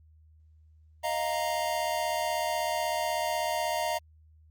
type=chord; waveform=square; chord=Eb suspended second; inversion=none; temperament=equal; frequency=622.3 / 698.5 / 932.3 Hz; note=Eb5 / F5 / Bb5; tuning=0 / 0 / 0 cents; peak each=-33 dBFS; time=1.03-3.99 s; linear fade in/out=20 ms; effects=added 78 Hz sine -55 dBFS peak until 4.5 s + Opus 48 kbps